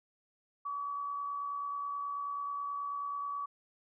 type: tone with amplitude modulation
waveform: sine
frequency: 1139 Hz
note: C#6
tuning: 47 cents sharp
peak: -33 dBFS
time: 0.65-3.46 s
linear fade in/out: 10 ms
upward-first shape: sine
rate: 69.3 Hz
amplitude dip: 35%
effects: none